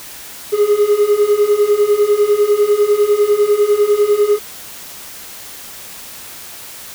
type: beating tone pair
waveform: triangle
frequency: 408.1 / 418.1 Hz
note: G#4 / G#4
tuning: -30 / +12 cents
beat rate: 10 Hz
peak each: -13 / -10 dBFS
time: 0.52-4.39 s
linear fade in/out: 20 ms
effects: white hiss -33 dBFS RMS until 6.94 s